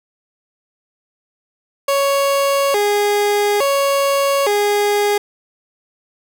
30% pulse tone with vibrato, 478.5 Hz, A#4, 45 cents sharp, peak -11 dBFS, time 1.88-5.18 s, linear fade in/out 5 ms, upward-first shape square, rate 0.58 Hz, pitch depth 260 cents each way, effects none

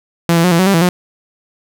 sawtooth tone with pitch steps, 169.1 / 167 / 180.7 / 167.7 / 186.9 / 197.1 / 165.7 / 179.4 Hz, E3 / E3 / F#3 / E3 / F#3 / G3 / E3 / F3, +44 / +23 / -41 / +30 / +18 / +10 / +9 / +47 cents, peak -5 dBFS, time 0.29-0.89 s, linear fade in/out 0 ms, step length 75 ms, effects none

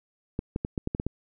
clicks, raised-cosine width 3 ms, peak -15 dBFS, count 8, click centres 0.391 / 0.561 / 0.649 / 0.778 / 0.874 / 0.949 / 0.999 / 1.066 s, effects none

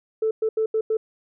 sine tone bursts at uneven times, 440 Hz, A4, in tune, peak -18 dBFS, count 5, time 0.22-0.31 / 0.42-0.49 / 0.57-0.66 / 0.74-0.81 / 0.9-0.97 s, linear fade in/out 5 ms, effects tanh soft clip ceiling -14 dBFS

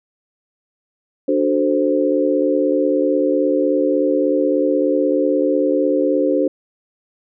sine chord, D dominant seventh, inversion none, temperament equal, 293.7 / 370 / 440 / 523.3 Hz, D4 / F#4 / A4 / C5, 0 / 0 / 0 / 0 cents, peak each -18 / -21 / -22 / -18 dBFS, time 1.28-6.48 s, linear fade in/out 5 ms, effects none

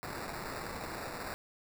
violet noise with sample-and-hold, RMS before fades -41 dBFS, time 0.03-1.34 s, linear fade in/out 0 ms, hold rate 3150 Hz, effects none

